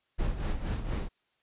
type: noise with tremolo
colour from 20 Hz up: brown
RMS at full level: -28 dBFS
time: 0.18-1.09 s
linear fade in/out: 20 ms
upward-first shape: sine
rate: 4.2 Hz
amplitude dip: 65%
effects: white hiss -74 dBFS RMS until 1.42 s + resampled to 8000 Hz